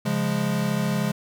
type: chord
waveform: square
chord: Db major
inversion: none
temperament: equal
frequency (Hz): 138.59 / 174.61 / 207.7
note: Db3 / F3 / Ab3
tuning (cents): 0 / 0 / 0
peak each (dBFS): -28 / -28 / -26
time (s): 0.05-1.12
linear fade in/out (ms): 10
effects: none